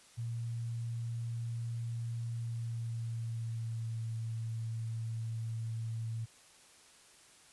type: tone with pitch glide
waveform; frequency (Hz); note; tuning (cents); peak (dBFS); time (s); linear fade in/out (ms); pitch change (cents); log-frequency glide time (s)
sine; 116.54 to 113.22; A#2 to A2; 0 to +50; -35; 0.17-6.26; 20; -50; 2.33-4.05
effects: white hiss -60 dBFS RMS until 7.52 s + resampled to 24000 Hz